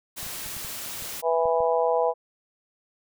white noise, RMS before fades -35 dBFS, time 0.16-1.22 s, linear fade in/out 20 ms
clicks, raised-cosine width 5 ms, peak -32 dBFS, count 8, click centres 0.23 / 0.265 / 0.462 / 0.567 / 0.648 / 1.023 / 1.456 / 1.605 s
harmonic tone, 164.81 Hz, E3, in tune, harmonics 3 / 4 / 5 / 6, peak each -23 / -25 / -27 / -29 dBFS, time 1.22-2.14 s, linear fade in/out 50 ms
effects none

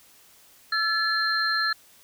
sine tone cluster, 1341 / 1720 / 4168 Hz, E6 / A6 / C8, +29 / -40 / -7 cents, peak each -27 / -25 / -27 dBFS, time 0.72-1.73 s, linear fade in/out 5 ms, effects white hiss -55 dBFS RMS until 2.03 s

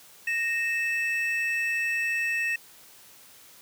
triangle tone pair together, 1857 / 2626 Hz, A#6 / E7, -7 / -7 cents, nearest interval tritone, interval 600 cents, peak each -26 dBFS, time 0.27-2.56 s, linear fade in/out 5 ms, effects white hiss -52 dBFS RMS until 3.61 s + high-pass 80 Hz 12 dB/octave

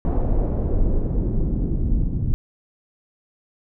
brown noise with low-pass filter sweep, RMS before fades -20 dBFS, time 0.05-2.34 s, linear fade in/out 0 ms, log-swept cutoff 730 to 200 Hz, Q 1.3, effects none

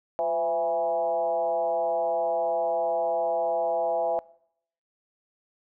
sine tone with frequency modulation, 667 Hz, E5, 20 cents sharp, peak -23 dBFS, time 0.19-4.19 s, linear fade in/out 0 ms, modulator 157 Hz, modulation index 1, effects noise-tail reverb RT60 0.7 s tail -22 dB re dry

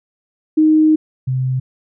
sine tone pair in turn, 311.1 / 129.6 Hz, D#4 / C3, 0 / -16 cents, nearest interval octave + minor third, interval 1516 cents, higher first, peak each -8 / -15 dBFS, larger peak first, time 0.57-0.96 / 1.27-1.6 s, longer first, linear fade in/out 10 ms, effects none

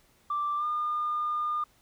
sine tone with pitch glide, 1174.7 to 1211.9 Hz, D6 to D#6, 0 to -46 cents, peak -26 dBFS, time 0.3-1.64 s, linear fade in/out 5 ms, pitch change +54 cents, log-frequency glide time 0.57-0.65 s, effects tanh soft clip ceiling -22 dBFS + pink hiss -64 dBFS RMS until 1.81 s

